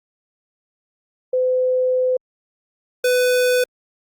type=tone pair in turn; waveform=sine / square; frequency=509 / 499.1 Hz; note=C5 / B4; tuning=-48 / +18 cents; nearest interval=unison; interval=34 cents; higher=first; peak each=-15 / -15 dBFS; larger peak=neither; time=1.33-2.17 / 3.04-3.64 s; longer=first; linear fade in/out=5 ms; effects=Opus 48 kbps